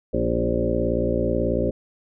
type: harmonic tone with a mistuned harmonic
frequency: 58.27 Hz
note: A#1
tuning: in tune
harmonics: 1 / 2 / 3 / 4 / 5 / 6 / 7 / 9 / 10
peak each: -28 / -30 / -31 / -28 / -31 / -28 / -28 / -26 / -29 dBFS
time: 0.13-1.71 s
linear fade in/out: 10 ms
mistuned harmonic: 4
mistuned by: +36 cents
effects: none